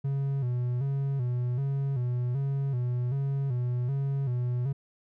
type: tone with vibrato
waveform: triangle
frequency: 130.3 Hz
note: C3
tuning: 7 cents flat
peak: -24 dBFS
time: 0.04-4.73 s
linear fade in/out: 10 ms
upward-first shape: square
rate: 1.3 Hz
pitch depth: 100 cents each way
effects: none